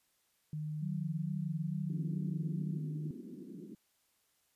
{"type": "tone", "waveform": "sine", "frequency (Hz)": 152.6, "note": "D#3", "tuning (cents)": -33, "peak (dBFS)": -36, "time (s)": [0.53, 3.11], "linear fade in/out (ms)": 2}
{"type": "tone with vibrato", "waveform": "sine", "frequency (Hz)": 179.4, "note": "F3", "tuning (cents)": 47, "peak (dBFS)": -37, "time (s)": [0.81, 2.79], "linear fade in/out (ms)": 20, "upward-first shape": "triangle", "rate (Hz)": 2.3, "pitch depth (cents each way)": 95}
{"type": "band-pass noise", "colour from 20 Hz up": "white", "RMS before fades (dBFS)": -48, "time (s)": [1.89, 3.75], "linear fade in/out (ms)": 2, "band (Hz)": [170, 340], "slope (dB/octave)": 48}
{"effects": ["white hiss -75 dBFS RMS until 4.55 s", "resampled to 32000 Hz"]}